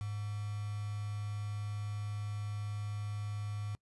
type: tone with quantisation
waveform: sine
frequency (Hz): 103.83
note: G#2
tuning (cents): 0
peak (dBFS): -36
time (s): 0.01-3.75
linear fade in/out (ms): 0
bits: 8
effects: noise-tail reverb RT60 0.1 s tail -24 dB re dry + resampled to 24000 Hz